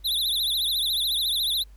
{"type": "tone with vibrato", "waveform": "square", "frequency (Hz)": 3729, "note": "A#7", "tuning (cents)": 0, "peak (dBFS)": -23, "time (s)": [0.04, 1.64], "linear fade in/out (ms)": 20, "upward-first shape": "triangle", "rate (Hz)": 14, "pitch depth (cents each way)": 190, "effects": ["added 50 Hz sine -45 dBFS peak until 1.76 s", "pink hiss -63 dBFS RMS until 1.76 s"]}